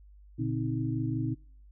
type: tone cluster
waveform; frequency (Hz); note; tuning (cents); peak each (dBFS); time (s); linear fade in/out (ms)
sine; 119.1 / 144.5 / 262.2 / 315.3; A#2 / D3 / C4 / D#4; +38 / -28 / +4 / +23; -31 / -36 / -35 / -34; 0.38-1.35; 20
effects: noise-tail reverb RT60 0.6 s tail -26 dB re dry + added 50 Hz sine -51 dBFS peak until 1.71 s